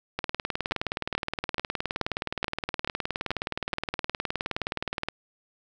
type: two click trains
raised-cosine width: 0.3 ms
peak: -11 / -12 dBFS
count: 8 / 95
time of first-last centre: 0.72-3.737 / 0.19-5.086 s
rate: 2.32 / 19.2 Hz
effects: none